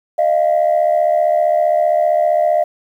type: tone pair together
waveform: sine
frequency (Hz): 614.7 / 690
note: D#5 / F5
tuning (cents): -21 / -21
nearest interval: major second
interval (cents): 200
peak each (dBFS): -13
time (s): 0.18-2.64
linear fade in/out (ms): 10
effects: tanh soft clip ceiling -6 dBFS + 8-bit